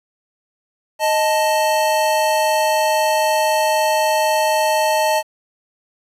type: tone pair together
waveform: square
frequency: 622.3 / 880 Hz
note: D#5 / A5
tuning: 0 / 0 cents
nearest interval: tritone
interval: 600 cents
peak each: -18 dBFS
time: 0.99-5.23 s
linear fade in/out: 50 ms
effects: resampled to 32000 Hz + 8-bit